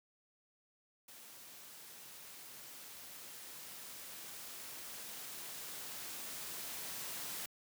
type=noise with level ramp; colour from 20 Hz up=white; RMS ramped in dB=-55 to -43 dBFS; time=1.08-7.46 s; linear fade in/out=5 ms; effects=high-pass 100 Hz 12 dB/octave